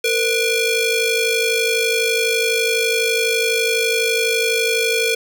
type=ring-modulated tone; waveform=sawtooth; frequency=964 Hz; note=B5; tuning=42 cents flat; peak=-9 dBFS; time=0.04-5.15 s; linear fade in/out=5 ms; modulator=1420 Hz; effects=none